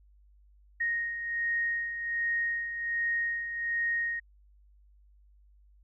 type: beating tone pair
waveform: sine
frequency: 1864.7 / 1866 Hz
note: A#6 / A#6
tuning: 0 / +1 cents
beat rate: 1.3 Hz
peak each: -37 / -29 dBFS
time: 0.8-4.2 s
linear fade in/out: 10 ms
effects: added 50 Hz sine -57 dBFS peak until 5.83 s